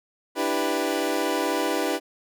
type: chord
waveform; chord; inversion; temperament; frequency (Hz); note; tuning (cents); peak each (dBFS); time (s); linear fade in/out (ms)
25% pulse; E minor seventh; third; equal; 293.7 / 329.6 / 392 / 493.9; D4 / E4 / G4 / B4; 0 / 0 / 0 / 0; -25; 0.35-2; 50
effects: none